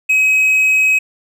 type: tone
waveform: triangle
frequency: 2543 Hz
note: D#7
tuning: 37 cents sharp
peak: -8 dBFS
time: 0.09-0.99 s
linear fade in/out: 10 ms
effects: none